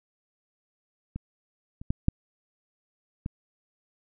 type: clicks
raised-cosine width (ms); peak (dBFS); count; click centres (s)
5; -21 / -28 / -13 / -8 / -19; 5; 1.16 / 1.815 / 1.905 / 2.084 / 3.261
effects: none